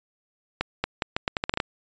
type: accelerating click train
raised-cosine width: 0.3 ms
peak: -8 dBFS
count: 11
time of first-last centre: 0.61-1.602 s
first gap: 230 ms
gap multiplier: 0.79
effects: resampled to 16000 Hz